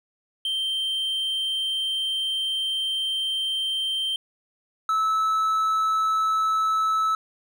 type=tone pair in turn; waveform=triangle; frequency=3136 / 1304.1 Hz; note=G7 / E6; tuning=0 / -19 cents; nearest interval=octave + minor third; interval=1519 cents; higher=first; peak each=-22 / -18 dBFS; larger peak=second; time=0.45-4.16 / 4.89-7.15 s; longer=first; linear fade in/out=2 ms; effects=none